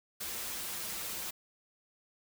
white noise with comb filter, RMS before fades -39 dBFS, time 0.2-1.31 s, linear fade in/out 10 ms, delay 7.2 ms, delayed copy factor -0.7, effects none

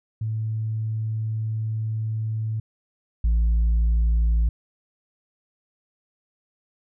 sine tone pair in turn, 110 / 56.29 Hz, A2 / A1, 0 / +40 cents, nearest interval octave, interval 1160 cents, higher first, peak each -23 / -14 dBFS, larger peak second, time 0.21-2.6 / 3.24-4.49 s, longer first, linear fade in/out 5 ms, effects tanh soft clip ceiling -16 dBFS

